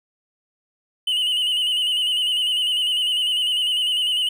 triangle tone with vibrato, 2955 Hz, F#7, 3 cents flat, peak -17 dBFS, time 1.07-4.29 s, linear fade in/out 5 ms, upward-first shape square, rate 10 Hz, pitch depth 49 cents each way, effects none

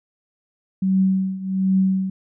sine tone with tremolo, 190 Hz, F#3, 46 cents sharp, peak -13 dBFS, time 0.82-2.1 s, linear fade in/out 5 ms, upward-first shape triangle, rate 1.3 Hz, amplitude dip 85%, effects none

